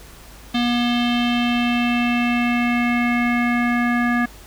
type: tone with low-pass filter sweep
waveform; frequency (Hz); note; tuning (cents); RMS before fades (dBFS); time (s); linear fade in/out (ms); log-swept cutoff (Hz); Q
square; 240.5; B3; -46; -19; 0.54-4.26; 10; 3500 to 1800; 4.3
effects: added 50 Hz sine -43 dBFS peak until 4.46 s + pink hiss -44 dBFS RMS until 4.46 s